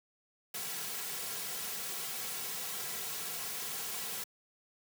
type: noise with comb filter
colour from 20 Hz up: white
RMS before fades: -39 dBFS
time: 0.54-4.24 s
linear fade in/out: 5 ms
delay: 3.3 ms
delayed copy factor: -0.65
effects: high-pass 150 Hz 12 dB/octave